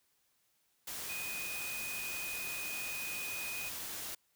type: tone in noise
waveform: sine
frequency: 2489 Hz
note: D#7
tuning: in tune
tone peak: -40 dBFS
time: 1.09-3.69 s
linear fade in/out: 5 ms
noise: white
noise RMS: -42 dBFS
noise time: 0.87-4.15 s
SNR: -1 dB
effects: white hiss -75 dBFS RMS until 4.35 s